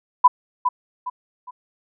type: tone with echo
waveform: sine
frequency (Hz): 995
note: B5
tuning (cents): +13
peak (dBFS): -6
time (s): 0.24-0.28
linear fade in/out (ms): 10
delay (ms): 410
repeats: 3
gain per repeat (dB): -9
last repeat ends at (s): 1.51
effects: none